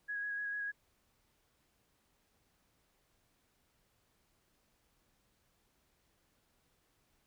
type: tone with vibrato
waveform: sine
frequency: 1661.2 Hz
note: G#6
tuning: in tune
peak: -36 dBFS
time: 0.08-0.72 s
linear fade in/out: 20 ms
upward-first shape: square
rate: 6.7 Hz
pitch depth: 12 cents each way
effects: pink hiss -75 dBFS RMS until 7.26 s